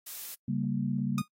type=noise; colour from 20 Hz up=blue; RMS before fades=-40 dBFS; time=0.06-0.35 s; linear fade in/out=10 ms
type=chord; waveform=sine; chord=G diminished; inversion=second; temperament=equal; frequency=138.59 / 196 / 233.1 Hz; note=Db3 / G3 / Bb3; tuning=0 / 0 / 0 cents; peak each=-32 dBFS; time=0.48-1.22 s; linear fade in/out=5 ms
type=tone with exponential decay; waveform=sawtooth; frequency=1233 Hz; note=D#6; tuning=16 cents flat; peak=-26 dBFS; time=1.18-1.28 s; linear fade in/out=2 ms; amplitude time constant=21 ms
effects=noise-tail reverb RT60 0.1 s tail -26 dB re dry + AAC 48 kbps